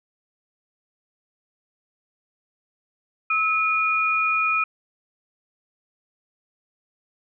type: tone pair together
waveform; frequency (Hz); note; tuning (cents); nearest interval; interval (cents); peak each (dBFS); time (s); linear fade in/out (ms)
sine; 1295.2 / 2445; E6 / D#7; -31 / -31; major seventh; 1100; -22 / -21; 3.3-4.64; 5
effects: none

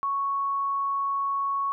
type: tone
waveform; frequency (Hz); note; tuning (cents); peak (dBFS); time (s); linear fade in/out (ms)
sine; 1108.7; C#6; 0; -24; 0.03-1.72; 0
effects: none

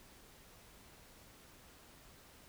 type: silence
effects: pink hiss -60 dBFS RMS until 2.48 s

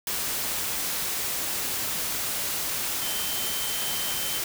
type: tone in noise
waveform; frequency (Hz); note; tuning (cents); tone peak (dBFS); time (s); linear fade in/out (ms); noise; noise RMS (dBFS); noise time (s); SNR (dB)
sine; 3100; G7; -20; -35; 3.02-4.39; 2; white; -29; 0.07-4.44; -9
effects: none

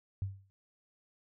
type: tone with exponential decay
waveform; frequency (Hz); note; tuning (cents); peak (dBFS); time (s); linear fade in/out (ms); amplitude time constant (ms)
sine; 97.3; G2; -12; -29; 0.22-0.5; 0; 59
effects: none

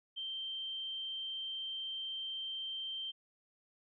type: tone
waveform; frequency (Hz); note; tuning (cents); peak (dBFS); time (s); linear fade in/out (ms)
sine; 3136; G7; 0; -38; 0.16-3.12; 20
effects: none

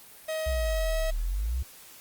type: tone with pitch glide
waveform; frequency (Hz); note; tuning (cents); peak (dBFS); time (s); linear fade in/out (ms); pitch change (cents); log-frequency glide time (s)
45% pulse; 633 to 642.6; D#5 to E5; +30 to -44; -29; 0.28-1.11; 10; +26; 0.45-0.98
type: exponential two-way sweep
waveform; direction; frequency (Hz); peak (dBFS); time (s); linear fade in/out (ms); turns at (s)
sine; down then up; 68 to 33.71 to 68; -26; 0.46-1.63; 10; 1.07
effects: white hiss -50 dBFS RMS until 2 s + Opus 32 kbps

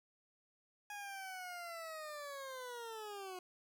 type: linear sweep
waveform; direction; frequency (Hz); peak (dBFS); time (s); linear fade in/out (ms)
20% pulse; down; 830.6 to 360; -40; 0.9-3.39; 2
effects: none

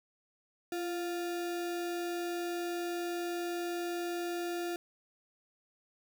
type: tone with sample-and-hold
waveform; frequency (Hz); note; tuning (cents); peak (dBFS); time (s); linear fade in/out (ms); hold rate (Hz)
sine; 345; F4; -21; -33; 0.72-4.76; 2; 1050
effects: none

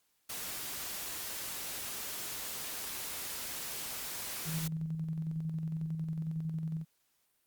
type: noise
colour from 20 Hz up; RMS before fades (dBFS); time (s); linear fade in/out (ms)
white; -40; 0.29-4.68; 10
type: tone with tremolo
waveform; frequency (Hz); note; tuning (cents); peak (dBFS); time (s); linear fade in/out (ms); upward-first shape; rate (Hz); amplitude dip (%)
sine; 160; D#3; +49; -32; 4.45-6.85; 50; square; 11; 35
effects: white hiss -75 dBFS RMS until 7.46 s + Opus 48 kbps

